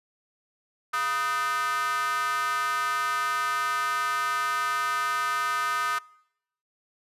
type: tone with high-pass filter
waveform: square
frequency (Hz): 138.59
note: C#3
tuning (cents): 0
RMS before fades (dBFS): -27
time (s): 0.93-5.99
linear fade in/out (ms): 10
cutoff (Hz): 1300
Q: 6.5
effects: noise-tail reverb RT60 0.8 s tail -25 dB re dry + resampled to 32000 Hz